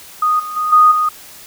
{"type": "tone with level steps", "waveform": "sine", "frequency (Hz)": 1239, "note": "D#6", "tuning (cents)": -8, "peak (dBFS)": [-11, -23, -15, -5, -12], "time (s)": [0.22, 1.09], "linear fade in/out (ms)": 5, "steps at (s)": [0.39, 0.56, 0.72, 0.91], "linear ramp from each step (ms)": 10, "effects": ["white hiss -38 dBFS RMS until 1.46 s"]}